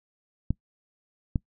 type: clicks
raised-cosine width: 5 ms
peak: -12 dBFS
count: 2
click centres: 0.506 / 1.358 s
effects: noise-tail reverb RT60 0.1 s tail -24 dB re dry

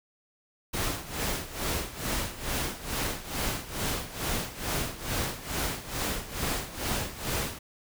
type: noise with tremolo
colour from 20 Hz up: pink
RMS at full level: -29 dBFS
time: 0.73-7.59 s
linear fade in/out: 10 ms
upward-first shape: sine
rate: 2.3 Hz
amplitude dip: 80%
effects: none

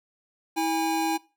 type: tone pair together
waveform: square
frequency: 324.2 / 817 Hz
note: E4 / G#5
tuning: -29 / -29 cents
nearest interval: octave + major third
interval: 1600 cents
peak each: -27 dBFS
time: 0.56-1.18 s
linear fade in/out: 20 ms
effects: noise-tail reverb RT60 0.3 s tail -21 dB re dry

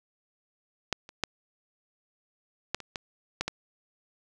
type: clicks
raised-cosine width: 0.2 ms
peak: -9 / -28 / -9 / -10 / -24 / -16 / -11 / -13 dBFS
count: 8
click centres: 0.927 / 1.091 / 1.237 / 2.746 / 2.803 / 2.958 / 3.41 / 3.48 s
effects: none

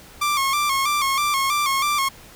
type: tone with vibrato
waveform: sawtooth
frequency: 1131 Hz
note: C#6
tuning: 34 cents sharp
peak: -15 dBFS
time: 0.21-2.09 s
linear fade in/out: 10 ms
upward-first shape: square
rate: 3.1 Hz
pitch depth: 71 cents each way
effects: pink hiss -45 dBFS RMS until 2.35 s

